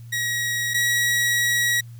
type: tone pair in turn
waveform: sawtooth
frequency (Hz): 1904 / 1914.6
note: A#6 / A#6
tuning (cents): +36 / +46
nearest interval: unison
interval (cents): 10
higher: second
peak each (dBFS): -19 / -15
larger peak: second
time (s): 0.12-0.74 / 0.74-1.81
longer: second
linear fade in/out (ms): 10
effects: added 117 Hz sine -37 dBFS peak until 1.99 s + white hiss -58 dBFS RMS until 1.99 s